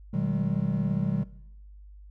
triangle chord, G# minor seventh, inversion first, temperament equal with one note detuned, 123.47 / 155.56 / 189.87 / 207.7 Hz, B2 / D#3 / F#3 / G#3, 0 / 0 / +45 / 0 cents, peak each -30 / -27 / -27 / -30 dBFS, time 0.13-1.24 s, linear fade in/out 10 ms, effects noise-tail reverb RT60 0.8 s tail -19 dB re dry + added 50 Hz sine -45 dBFS peak until 2.1 s

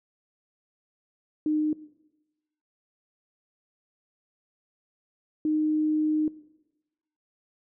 sine tone pair in turn, 305.8 / 307.7 Hz, D#4 / D#4, -30 / -19 cents, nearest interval unison, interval 11 cents, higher second, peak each -22 dBFS, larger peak neither, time 1.46-1.73 / 5.45-6.28 s, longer second, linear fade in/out 2 ms, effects noise-tail reverb RT60 1.0 s tail -18 dB re dry

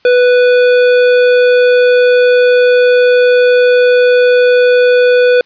sine tone with tanh clipping, 494.4 Hz, B4, 2 cents sharp, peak -7 dBFS, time 0.05-5.41 s, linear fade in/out 2 ms, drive 16 dB, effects white hiss -51 dBFS RMS until 5.45 s + resampled to 11025 Hz

